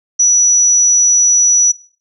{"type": "tone", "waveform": "sine", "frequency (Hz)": 5890, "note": "F#8", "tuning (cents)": -9, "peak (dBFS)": -7, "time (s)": [0.19, 1.72], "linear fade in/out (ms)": 10, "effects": ["noise-tail reverb RT60 0.4 s tail -17 dB re dry"]}